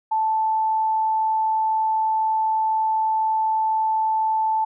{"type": "tone", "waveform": "sine", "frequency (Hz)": 878, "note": "A5", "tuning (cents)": -4, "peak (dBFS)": -18, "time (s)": [0.11, 4.65], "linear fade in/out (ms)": 10, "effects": []}